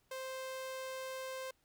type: tone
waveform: sawtooth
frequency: 523.3 Hz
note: C5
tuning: in tune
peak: -37 dBFS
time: 0.11-1.51 s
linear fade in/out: 5 ms
effects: pink hiss -75 dBFS RMS until 1.64 s